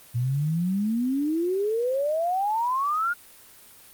sine exponential sweep, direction up, 116.54 to 1449 Hz, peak -22 dBFS, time 0.14-3.14 s, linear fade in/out 20 ms, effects white hiss -50 dBFS RMS until 3.93 s + Opus 32 kbps

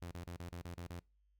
sawtooth tone bursts, 86.8 Hz, F2, 10 cents flat, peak -40 dBFS, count 8, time 0.02-0.993 s, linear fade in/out 0 ms, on 91 ms, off 35 ms, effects noise-tail reverb RT60 0.3 s tail -25 dB re dry + added 50 Hz sine -70 dBFS peak until 1.39 s

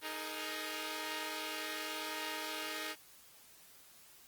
5% pulse chord, D# suspended fourth, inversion none, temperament equal with one note detuned, 311.1 / 421.1 / 466.2 Hz, D#4 / G#4 / A#4, 0 / +24 / 0 cents, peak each -30 / -33 / -34 dBFS, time 0.01-2.96 s, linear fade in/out 50 ms, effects white hiss -60 dBFS RMS until 4.27 s + Opus 24 kbps

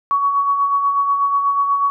sine tone with tremolo, 1123 Hz, C#6, 22 cents sharp, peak -12 dBFS, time 0.11-1.9 s, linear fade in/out 0 ms, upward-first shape sine, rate 8.2 Hz, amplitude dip 45%, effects none

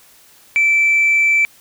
sine tone, 2327 Hz, D7, 17 cents flat, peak -9 dBFS, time 0.56-1.45 s, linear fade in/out 0 ms, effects tanh soft clip ceiling -8 dBFS + white hiss -48 dBFS RMS until 1.6 s

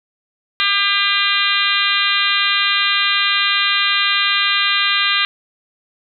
harmonic tone, 400.6 Hz, G4, 38 cents sharp, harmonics 3 / 4 / 5 / 6 / 7 / 8 / 9 / 10, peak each -22 / -22 / -22 / -22 / -22 / -22 / -22 / -22 dBFS, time 0.6-5.25 s, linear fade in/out 0 ms, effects none

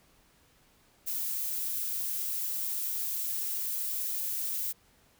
violet noise, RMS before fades -33 dBFS, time 1.06-4.73 s, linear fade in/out 20 ms, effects pink hiss -64 dBFS RMS until 5.19 s

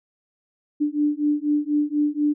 sine beating tone pair, 293.7 / 297.8 Hz, D4 / D4, 0 / +24 cents, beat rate 4.1 Hz, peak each -22 dBFS, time 0.8-2.34 s, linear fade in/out 20 ms, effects none

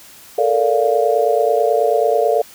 sine chord, Bb major seventh, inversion third, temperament just, 437 / 466.2 / 582.7 / 699.2 Hz, A4 / Bb4 / D5 / F5, -12 / 0 / -14 / +2 cents, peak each -18 dBFS, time 0.38-2.42 s, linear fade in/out 5 ms, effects white hiss -42 dBFS RMS until 2.54 s

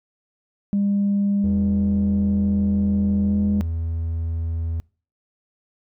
sine tone with pitch glide, 201.1 to 204.3 Hz, G3 to G#3, +44 to -28 cents, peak -16 dBFS, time 0.73-3.61 s, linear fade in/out 0 ms, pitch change +28 cents, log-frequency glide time 3.26-3.34 s
triangle tone, 82.41 Hz, E2, in tune, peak -20 dBFS, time 1.44-4.8 s, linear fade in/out 0 ms
effects noise-tail reverb RT60 0.4 s tail -26 dB re dry + tanh soft clip ceiling -14 dBFS

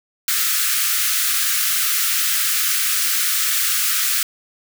white high-pass noise, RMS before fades -19 dBFS, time 0.28-4.23 s, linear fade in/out 2 ms, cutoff 1200 Hz, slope 96 dB/octave, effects none

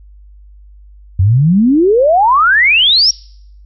sine exponential sweep, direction up, 87.31 to 5690 Hz, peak -6 dBFS, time 1.19-3.11 s, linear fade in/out 5 ms, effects noise-tail reverb RT60 0.7 s tail -25 dB re dry + added 50 Hz sine -36 dBFS peak until 3.65 s

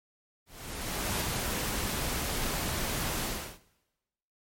pink noise with ADSR envelope, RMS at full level -30 dBFS, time 0.46-3.59 s, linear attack 750 ms, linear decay 4 ms, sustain -2 dB, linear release 350 ms, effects noise-tail reverb RT60 1.0 s tail -19 dB re dry + MP3 64 kbps

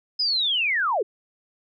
sine linear sweep, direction down, 5090 to 349.2 Hz, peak -20 dBFS, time 0.19-1.03 s, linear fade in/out 10 ms, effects none

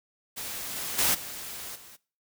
white noise with level steps, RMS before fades -36 / -34 / -24 / -39 / -49 dBFS, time 0.36-1.97 s, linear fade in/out 20 ms, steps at 0.75 / 0.98 / 1.14 / 1.75 s, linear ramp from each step 10 ms, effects noise-tail reverb RT60 0.4 s tail -22 dB re dry

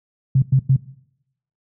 sine tone bursts, 133.3 Hz, C3, 33 cents sharp, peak -10 dBFS, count 3, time 0.35-0.763 s, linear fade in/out 5 ms, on 71 ms, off 100 ms, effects noise-tail reverb RT60 0.8 s tail -19 dB re dry + high-pass 80 Hz 12 dB/octave

